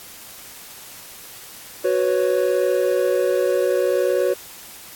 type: chord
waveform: triangle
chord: F# suspended fourth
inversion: none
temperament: equal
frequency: 370 / 493.9 / 554.4 Hz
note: F#4 / B4 / C#5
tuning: 0 / 0 / 0 cents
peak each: -19 dBFS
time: 1.84-4.34 s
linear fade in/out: 10 ms
effects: white hiss -40 dBFS RMS until 4.95 s + AAC 64 kbps